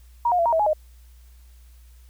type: tone with pitch steps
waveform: sine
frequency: 948 / 715 / 676 / 940 / 648 / 838 / 617 Hz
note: A#5 / F5 / E5 / A#5 / E5 / G#5 / D#5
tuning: +29 / +41 / +43 / +14 / -30 / +15 / -15 cents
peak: -17 dBFS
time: 0.25-0.733 s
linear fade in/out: 5 ms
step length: 69 ms
effects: added 60 Hz sine -46 dBFS peak until 2.09 s + white hiss -61 dBFS RMS until 2.09 s